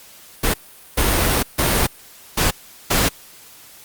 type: noise bursts at uneven times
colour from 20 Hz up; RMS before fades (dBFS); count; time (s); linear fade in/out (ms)
pink; -17; 5; 0.43-0.54 / 0.97-1.43 / 1.58-1.87 / 2.37-2.51 / 2.9-3.09; 10
effects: white hiss -44 dBFS RMS until 3.84 s + Opus 48 kbps